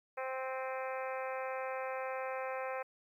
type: harmonic tone with a mistuned harmonic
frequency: 261.6 Hz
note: C4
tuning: in tune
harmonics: 2 / 3 / 4 / 5 / 6 / 7 / 8 / 9 / 10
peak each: -39 / -43 / -45 / -47 / -49 / -50 / -51 / -52 / -53 dBFS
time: 0.17-2.83 s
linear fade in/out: 10 ms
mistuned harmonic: 10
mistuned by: -50 cents
effects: 12-bit